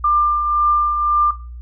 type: tone with tremolo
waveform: sine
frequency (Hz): 1193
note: D6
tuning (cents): +27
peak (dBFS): -10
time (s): 0.04-1.31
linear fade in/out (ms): 5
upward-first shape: triangle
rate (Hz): 1.9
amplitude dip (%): 50
effects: noise-tail reverb RT60 0.4 s tail -19 dB re dry + added 60 Hz sine -30 dBFS peak until 1.61 s